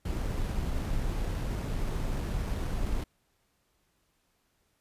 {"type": "noise with sample-and-hold", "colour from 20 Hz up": "brown", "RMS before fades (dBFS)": -31, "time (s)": [0.05, 3.04], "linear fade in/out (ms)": 5, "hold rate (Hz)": 7350, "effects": ["pink hiss -73 dBFS RMS until 4.8 s", "resampled to 32000 Hz"]}